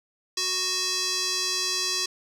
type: tone with band-pass filter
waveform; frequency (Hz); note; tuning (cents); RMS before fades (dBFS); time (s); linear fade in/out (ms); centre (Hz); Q
square; 370; F#4; 0; -27; 0.37-2.06; 5; 5300; 2.8
effects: none